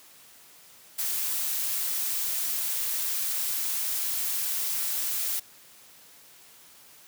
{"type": "noise", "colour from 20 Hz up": "blue", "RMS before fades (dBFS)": -29, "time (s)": [0.98, 5.4], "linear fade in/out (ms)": 10, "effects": ["white hiss -53 dBFS RMS until 7.07 s", "high-pass 80 Hz 12 dB/octave"]}